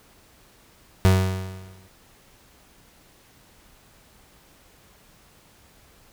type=tone with exponential decay; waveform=35% pulse; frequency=94 Hz; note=F#2; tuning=28 cents sharp; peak=-10 dBFS; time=1.05-1.88 s; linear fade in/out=0 ms; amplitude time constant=180 ms; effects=pink hiss -55 dBFS RMS until 6.12 s